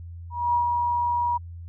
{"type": "tone with ADSR envelope", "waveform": "sine", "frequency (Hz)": 959, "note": "A#5", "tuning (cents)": 49, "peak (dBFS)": -18, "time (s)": [0.3, 1.38], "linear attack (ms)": 240, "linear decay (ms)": 110, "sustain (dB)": -3, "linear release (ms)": 15, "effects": ["added 85 Hz sine -36 dBFS peak until 1.68 s"]}